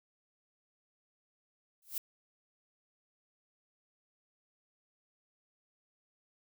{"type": "noise with exponential growth", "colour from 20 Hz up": "violet", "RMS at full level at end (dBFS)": -32, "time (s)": [1.82, 1.98], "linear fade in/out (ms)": 2, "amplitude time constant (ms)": 33, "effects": []}